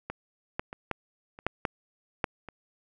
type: clicks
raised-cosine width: 0.5 ms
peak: -19 / -14 / -24 / -14 / -30 / -11 / -12 / -10 / -26 dBFS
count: 9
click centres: 0.1 / 0.595 / 0.729 / 0.913 / 1.389 / 1.466 / 1.652 / 2.242 / 2.487 s
effects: none